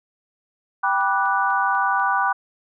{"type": "chord", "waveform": "sine", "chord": "G major seventh", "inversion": "none", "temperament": "equal with one note detuned", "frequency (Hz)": [784, 977.5, 1174.7, 1480], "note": ["G5", "B5", "D6", "F#6"], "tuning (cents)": [0, -18, 0, 0], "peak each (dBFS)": -23, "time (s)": [0.83, 2.33], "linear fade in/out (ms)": 10}
{"type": "click train", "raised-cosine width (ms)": 0.3, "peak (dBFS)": -32, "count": 5, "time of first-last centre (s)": [1.01, 1.998], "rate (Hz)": 4.05}
{"effects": []}